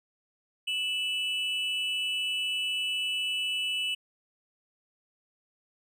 triangle tone pair together, 2632 / 2960 Hz, E7 / F#7, -3 / 0 cents, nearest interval major second, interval 203 cents, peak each -31 / -28 dBFS, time 0.67-3.95 s, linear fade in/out 10 ms, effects none

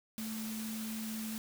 sine tone in noise, 220 Hz, A3, in tune, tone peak -38 dBFS, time 0.18-1.38 s, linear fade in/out 0 ms, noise white, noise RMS -45 dBFS, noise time 0.18-1.38 s, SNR +4 dB, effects none

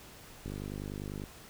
click train, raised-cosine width 3 ms, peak -27 dBFS, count 40, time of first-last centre 0.46-1.238 s, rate 50.1 Hz, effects pink hiss -52 dBFS RMS until 1.49 s

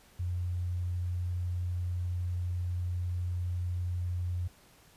sine tone, 88.8 Hz, F2, 29 cents sharp, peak -30 dBFS, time 0.19-4.48 s, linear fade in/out 10 ms, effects pink hiss -60 dBFS RMS until 4.96 s + resampled to 32000 Hz

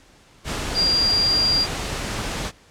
sine tone in noise, 4772 Hz, D8, 27 cents sharp, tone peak -16 dBFS, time 0.74-1.67 s, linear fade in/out 50 ms, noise pink, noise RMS -27 dBFS, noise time 0.44-2.52 s, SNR +8 dB, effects pink hiss -52 dBFS RMS until 2.7 s + low-pass 8000 Hz 12 dB/octave

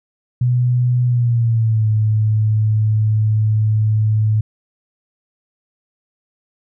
sine tone with pitch glide, 123.47 to 108.11 Hz, B2 to A2, 0 to -30 cents, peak -12 dBFS, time 0.41-4.41 s, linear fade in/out 5 ms, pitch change -230 cents, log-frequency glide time 1.05-1.88 s, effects none

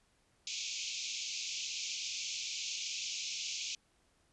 white band-pass noise, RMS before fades -40 dBFS, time 0.47-3.75 s, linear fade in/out 2 ms, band 2300 to 7000 Hz, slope 96 dB/octave, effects pink hiss -72 dBFS RMS until 4.32 s + resampled to 24000 Hz

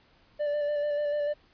triangle tone with vibrato, 587.3 Hz, D5, in tune, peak -24 dBFS, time 0.39-1.34 s, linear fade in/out 20 ms, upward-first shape square, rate 6.8 Hz, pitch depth 17 cents each way, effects pink hiss -62 dBFS RMS until 1.53 s + resampled to 11025 Hz

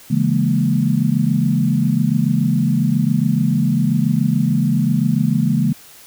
sine chord, A# half-diminished seventh, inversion first, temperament equal with one note detuned, 138.59 / 164.81 / 205.9 / 233.1 Hz, C#3 / E3 / G#3 / A#3, 0 / 0 / -15 / 0 cents, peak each -19 dBFS, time 0.1-5.73 s, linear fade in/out 10 ms, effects white hiss -43 dBFS RMS until 6.06 s

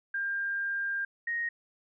sine tone pair in turn, 1599 / 1869.6 Hz, G6 / A#6, +34 / +5 cents, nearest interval minor third, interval 271 cents, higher second, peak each -29 / -29 dBFS, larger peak neither, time 0.14-1.05 / 1.27-1.49 s, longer first, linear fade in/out 5 ms, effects none

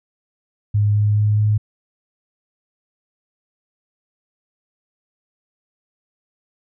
sine tone with pitch steps, 103.83 / 104.55 / 105.28 / 106.01 Hz, G#2 / G#2 / G#2 / G#2, 0 / +12 / +24 / +36 cents, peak -13 dBFS, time 0.74-1.58 s, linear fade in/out 10 ms, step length 210 ms, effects none

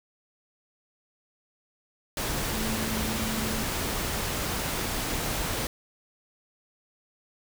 sine tone in noise, 220.3 Hz, A3, 2 cents sharp, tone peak -32 dBFS, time 2.53-3.63 s, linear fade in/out 2 ms, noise pink, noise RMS -30 dBFS, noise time 2.17-5.67 s, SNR -5 dB, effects none

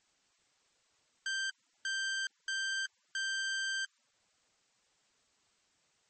sawtooth tone bursts at uneven times, 1570 Hz, G6, 2 cents sharp, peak -29 dBFS, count 4, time 1.26-1.5 / 1.85-2.27 / 2.48-2.86 / 3.15-3.85 s, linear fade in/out 2 ms, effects white hiss -72 dBFS RMS until 6.09 s + MP3 32 kbps

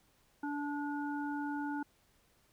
harmonic tone, 290 Hz, D4, 22 cents flat, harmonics 1 / 3 / 5, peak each -36 / -41 / -44 dBFS, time 0.43-1.83 s, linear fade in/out 5 ms, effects pink hiss -70 dBFS RMS until 2.52 s

